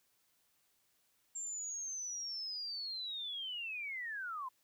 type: linear sweep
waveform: sine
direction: down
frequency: 7420 to 987.8 Hz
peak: -39 dBFS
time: 1.35-4.49 s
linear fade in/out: 10 ms
effects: white hiss -75 dBFS RMS until 4.63 s